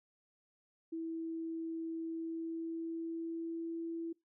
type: tone with pitch glide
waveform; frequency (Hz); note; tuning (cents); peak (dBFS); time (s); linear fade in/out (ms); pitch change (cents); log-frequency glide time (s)
sine; 327.2 to 332; E4 to E4; -13 to +12; -37; 0.92-4.13; 10; +25; 2.03-3.83
effects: noise-tail reverb RT60 0.2 s tail -24 dB re dry